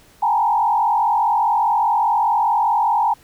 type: tone with frequency modulation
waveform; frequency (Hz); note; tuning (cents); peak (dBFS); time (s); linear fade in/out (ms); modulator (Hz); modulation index
sine; 880; A5; 0; -14; 0.22-3.14; 10; 44.9; 1.8
effects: pink hiss -51 dBFS RMS until 3.23 s